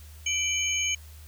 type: tone cluster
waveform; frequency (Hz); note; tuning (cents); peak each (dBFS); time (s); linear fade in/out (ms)
sine; 2331 / 3001 / 6510; D7 / F#7 / G#8; -14 / +24 / -36; -29; 0.26-0.95; 5
effects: added 76 Hz sine -44 dBFS peak until 1.27 s + white hiss -54 dBFS RMS until 1.27 s